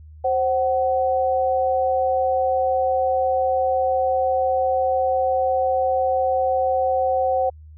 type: tone pair together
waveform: sine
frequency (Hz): 526.2 / 752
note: C5 / F#5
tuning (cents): +10 / +28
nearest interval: tritone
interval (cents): 618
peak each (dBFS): -20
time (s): 0.24-7.5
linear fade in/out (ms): 10
effects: added 77 Hz sine -40 dBFS peak until 7.77 s